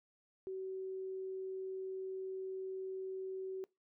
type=tone; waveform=sine; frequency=379.1 Hz; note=F#4; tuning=42 cents sharp; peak=-39 dBFS; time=0.47-3.64 s; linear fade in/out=0 ms; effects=noise-tail reverb RT60 0.2 s tail -22 dB re dry